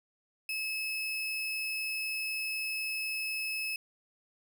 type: tone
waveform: 35% pulse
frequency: 2592 Hz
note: E7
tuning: 30 cents flat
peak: -31 dBFS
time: 0.49-3.76 s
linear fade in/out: 2 ms
effects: none